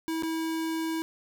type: tone with dropouts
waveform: square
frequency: 323.8 Hz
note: E4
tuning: 31 cents flat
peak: -29 dBFS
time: 0.08-1.02 s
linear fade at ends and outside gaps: 0 ms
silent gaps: 0.224-0.233 s
effects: none